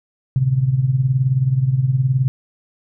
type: tone with tremolo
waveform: sine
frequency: 130.81 Hz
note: C3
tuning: in tune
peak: -10 dBFS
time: 0.36-2.28 s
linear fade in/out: 0 ms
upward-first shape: triangle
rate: 19 Hz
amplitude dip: 80%
effects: none